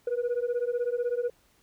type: beating tone pair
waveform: sine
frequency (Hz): 476 / 492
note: A#4 / B4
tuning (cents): +36 / -7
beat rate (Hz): 16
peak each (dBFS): -27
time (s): 0.07-1.3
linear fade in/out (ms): 5
effects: tanh soft clip ceiling -23 dBFS + pink hiss -65 dBFS RMS until 1.62 s